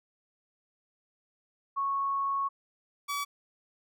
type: tone pair in turn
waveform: sine / sawtooth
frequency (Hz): 1104 / 1142.3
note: C#6 / D6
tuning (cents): -7 / -48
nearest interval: minor second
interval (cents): 59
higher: second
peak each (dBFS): -27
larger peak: neither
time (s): 1.76-2.49 / 3.08-3.25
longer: first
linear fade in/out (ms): 20
effects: none